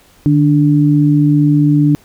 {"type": "tone pair together", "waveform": "sine", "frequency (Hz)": [149.96, 292.4], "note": ["D3", "D4"], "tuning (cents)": [36, -7], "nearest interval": "octave", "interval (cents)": 1157, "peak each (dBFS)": -10, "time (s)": [0.26, 1.95], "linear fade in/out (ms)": 0, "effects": ["pink hiss -48 dBFS RMS until 2.04 s"]}